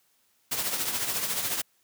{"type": "noise with tremolo", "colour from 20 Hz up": "white", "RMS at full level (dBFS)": -27, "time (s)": [0.51, 1.62], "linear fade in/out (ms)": 10, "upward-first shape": "triangle", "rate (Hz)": 14, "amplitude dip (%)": 60, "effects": ["white hiss -68 dBFS RMS until 1.83 s", "high-pass 80 Hz 12 dB/octave"]}